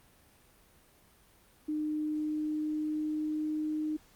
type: tone with pitch glide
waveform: sine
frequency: 304.7 to 307.5 Hz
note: D#4 to D#4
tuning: -36 to -20 cents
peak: -30 dBFS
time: 1.68-3.97 s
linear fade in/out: 10 ms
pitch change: +16 cents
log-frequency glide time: 1.91-3.78 s
effects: pink hiss -62 dBFS RMS until 4.15 s + Opus 32 kbps